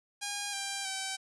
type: tone with pitch steps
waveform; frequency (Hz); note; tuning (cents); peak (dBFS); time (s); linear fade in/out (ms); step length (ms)
5% pulse; 813 / 791.7 / 770.9; G#5 / G5 / G5; -37 / +17 / -29; -22; 0.21-1.17; 20; 320
effects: resampled to 24000 Hz